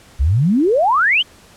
sine exponential sweep, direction up, 60 to 3224 Hz, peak -11 dBFS, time 0.19-1.23 s, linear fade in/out 20 ms, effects pink hiss -46 dBFS RMS until 1.56 s + low-pass 11000 Hz 12 dB/octave

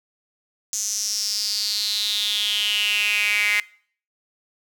sawtooth tone with high-pass filter sweep, 207.7 Hz, G#3, in tune, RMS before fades -23 dBFS, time 0.73-3.6 s, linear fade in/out 0 ms, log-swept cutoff 6500 to 2100 Hz, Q 7.2, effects noise-tail reverb RT60 0.5 s tail -22 dB re dry

